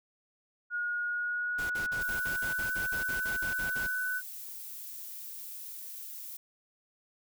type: tone with pitch glide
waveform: sine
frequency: 1440 to 1496.8 Hz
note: F#6 to F#6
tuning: -47 to +20 cents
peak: -30 dBFS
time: 0.7-4.22 s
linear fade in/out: 50 ms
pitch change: +67 cents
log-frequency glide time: 1.06-2.73 s
type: noise bursts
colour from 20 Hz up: pink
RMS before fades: -42 dBFS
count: 14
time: 1.58-3.871 s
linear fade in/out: 10 ms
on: 120 ms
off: 47 ms
type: noise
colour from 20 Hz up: violet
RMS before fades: -43 dBFS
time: 2.01-6.37 s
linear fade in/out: 5 ms
effects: none